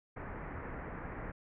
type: low-pass noise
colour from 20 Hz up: pink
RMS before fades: -43 dBFS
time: 0.16-1.32 s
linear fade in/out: 10 ms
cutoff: 2100 Hz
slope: 48 dB/octave
effects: none